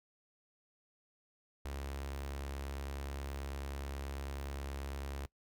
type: tone with notch filter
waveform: sawtooth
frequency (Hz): 69.3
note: C#2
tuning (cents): 0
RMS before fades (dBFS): -42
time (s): 1.65-5.26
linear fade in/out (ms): 0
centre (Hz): 170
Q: 1.1
effects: noise-tail reverb RT60 0.1 s tail -21 dB re dry